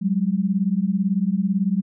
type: beating tone pair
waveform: sine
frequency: 185 / 203 Hz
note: F#3 / G#3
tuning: 0 / -39 cents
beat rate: 18 Hz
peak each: -21 dBFS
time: 0.01-1.82 s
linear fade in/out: 20 ms
effects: none